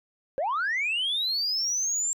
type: linear sweep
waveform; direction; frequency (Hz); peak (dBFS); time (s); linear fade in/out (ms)
sine; up; 507 to 7459; -23; 0.38-2.13; 0
effects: tanh soft clip ceiling -22 dBFS